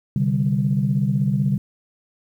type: chord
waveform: sine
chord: C suspended second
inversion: none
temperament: equal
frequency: 130.81 / 146.83 / 196 Hz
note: C3 / D3 / G3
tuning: 0 / 0 / 0 cents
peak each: -21 dBFS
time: 0.16-1.58 s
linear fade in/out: 2 ms
effects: tanh soft clip ceiling -8 dBFS + 9-bit